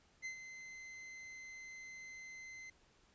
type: tone with ADSR envelope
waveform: 45% pulse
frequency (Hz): 2061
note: C7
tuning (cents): -27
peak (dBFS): -40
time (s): 0.22-2.7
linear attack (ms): 34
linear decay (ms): 98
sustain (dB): -9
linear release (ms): 4
effects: pink hiss -70 dBFS RMS until 3.14 s + resampled to 16000 Hz